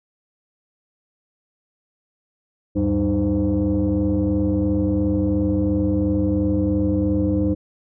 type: tone cluster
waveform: sine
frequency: 74.4 / 97.3 / 194 / 305.7 / 514 Hz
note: D2 / G2 / G3 / D#4 / C5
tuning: +23 / -12 / -18 / -30 / -31 cents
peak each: -25 / -23 / -23 / -19 / -26 dBFS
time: 2.75-7.55 s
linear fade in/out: 20 ms
effects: tanh soft clip ceiling -11 dBFS